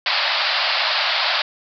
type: band-pass noise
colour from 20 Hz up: white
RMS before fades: -20 dBFS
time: 0.06-1.42 s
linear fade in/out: 2 ms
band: 570 to 4900 Hz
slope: 96 dB/octave
effects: none